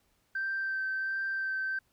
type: tone with vibrato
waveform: sine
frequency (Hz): 1559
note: G6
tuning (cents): -10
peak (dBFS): -29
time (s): 0.35-1.79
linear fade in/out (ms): 5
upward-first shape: sine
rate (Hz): 1.4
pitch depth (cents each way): 13
effects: tanh soft clip ceiling -26 dBFS + pink hiss -72 dBFS RMS until 1.92 s